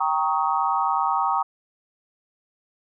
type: chord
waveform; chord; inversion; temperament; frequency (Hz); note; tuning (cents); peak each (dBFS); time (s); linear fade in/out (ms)
sine; Eb dominant seventh; first; equal with one note detuned; 784 / 932.3 / 1108.7 / 1259; G5 / Bb5 / Db6 / Eb6; 0 / 0 / 0 / +20; -25 / -24 / -26 / -26; 0-1.43; 10
effects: none